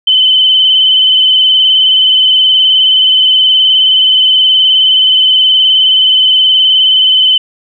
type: tone with vibrato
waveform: sine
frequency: 3049 Hz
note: G7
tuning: 49 cents flat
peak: -4 dBFS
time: 0.07-7.38 s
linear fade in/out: 5 ms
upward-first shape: triangle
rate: 19 Hz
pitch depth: 38 cents each way
effects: none